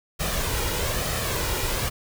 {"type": "noise with flanger", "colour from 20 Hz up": "pink", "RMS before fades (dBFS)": -26, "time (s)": [0.19, 1.9], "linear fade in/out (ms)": 20, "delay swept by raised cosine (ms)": [1.6, 2.12], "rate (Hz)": 1.1, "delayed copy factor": 0.5, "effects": []}